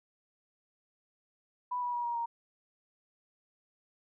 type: tone with pitch steps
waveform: sine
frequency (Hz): 987.8 / 974.2 / 960.8 / 947.6 / 934.5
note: B5 / B5 / B5 / A#5 / A#5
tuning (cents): 0 / -24 / -48 / +28 / +4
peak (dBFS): -31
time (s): 1.71-2.26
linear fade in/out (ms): 10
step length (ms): 110
effects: none